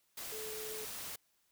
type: tone in noise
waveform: sine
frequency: 433.8 Hz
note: A4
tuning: 25 cents flat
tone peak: -44 dBFS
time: 0.32-0.85 s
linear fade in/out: 5 ms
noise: white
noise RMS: -44 dBFS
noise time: 0.17-1.16 s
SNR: -3 dB
effects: white hiss -75 dBFS RMS until 1.51 s